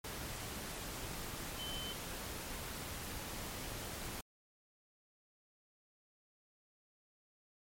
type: tone in noise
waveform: sine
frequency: 3064 Hz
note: G7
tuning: 40 cents flat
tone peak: -43 dBFS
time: 1.59-1.93 s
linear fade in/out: 5 ms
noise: pink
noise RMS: -44 dBFS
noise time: 0.04-4.21 s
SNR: -2 dB
effects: MP3 64 kbps